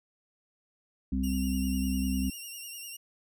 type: harmonic tone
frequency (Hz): 65.41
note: C2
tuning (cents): 0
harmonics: 1 / 3 / 4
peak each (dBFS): -31 / -31 / -31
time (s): 1.12-2.3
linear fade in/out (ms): 5
type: tone with vibrato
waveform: 10% pulse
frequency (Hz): 2794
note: F7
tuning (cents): 0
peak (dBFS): -32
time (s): 1.23-2.97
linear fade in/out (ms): 10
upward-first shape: sine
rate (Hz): 10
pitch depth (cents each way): 47
effects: none